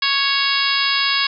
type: harmonic tone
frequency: 554.4 Hz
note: C#5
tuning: in tune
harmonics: 2 / 3 / 4 / 5 / 6 / 7 / 8 / 9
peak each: -24 / -24 / -24 / -24 / -24 / -24 / -24 / -24 dBFS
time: 0.02-1.27 s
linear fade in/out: 5 ms
effects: none